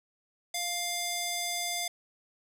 square tone with band-pass filter, 701 Hz, F5, 6 cents sharp, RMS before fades -33 dBFS, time 0.54-1.88 s, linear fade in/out 5 ms, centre 6800 Hz, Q 0.72, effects none

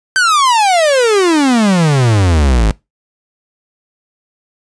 45% pulse exponential sweep, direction down, 1571 to 49.67 Hz, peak -8 dBFS, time 0.16-2.71 s, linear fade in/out 0 ms, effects noise-tail reverb RT60 0.2 s tail -22 dB re dry + resampled to 22050 Hz

